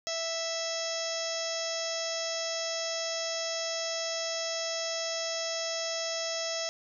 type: harmonic tone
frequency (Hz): 659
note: E5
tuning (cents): -1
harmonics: 1 / 2 / 3 / 4 / 5 / 6 / 7 / 8 / 9 / 10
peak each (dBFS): -35 / -45 / -42 / -45 / -42 / -44 / -46 / -36 / -43 / -40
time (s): 0.07-6.69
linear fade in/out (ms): 0
effects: none